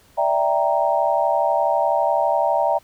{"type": "chord", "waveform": "sine", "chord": "E half-diminished seventh", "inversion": "third", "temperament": "equal", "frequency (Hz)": [587.3, 659.3, 784, 932.3], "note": ["D5", "E5", "G5", "Bb5"], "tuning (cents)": [0, 0, 0, 0], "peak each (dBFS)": [-22, -21, -22, -22], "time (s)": [0.17, 2.79], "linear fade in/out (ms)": 20, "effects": ["pink hiss -54 dBFS RMS until 2.83 s"]}